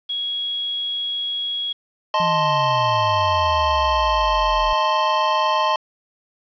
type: tone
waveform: sine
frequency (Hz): 3322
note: G#7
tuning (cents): 0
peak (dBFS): -22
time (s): 0.09-1.73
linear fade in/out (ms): 10
type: chord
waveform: square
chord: A diminished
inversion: second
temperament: equal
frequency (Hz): 622.3 / 880 / 1046.5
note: Eb5 / A5 / C6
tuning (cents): 0 / 0 / 0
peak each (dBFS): -24 / -22 / -20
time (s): 2.14-5.76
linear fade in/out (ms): 2
type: exponential sweep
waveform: sine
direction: down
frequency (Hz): 175.3 to 39.43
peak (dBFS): -26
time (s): 2.2-4.73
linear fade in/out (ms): 0
effects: resampled to 11025 Hz + 8-bit